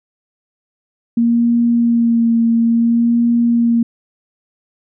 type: tone with vibrato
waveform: sine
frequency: 233.1 Hz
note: A#3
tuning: in tune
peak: -10 dBFS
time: 1.17-3.83 s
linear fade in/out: 5 ms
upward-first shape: sine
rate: 0.58 Hz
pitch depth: 21 cents each way
effects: none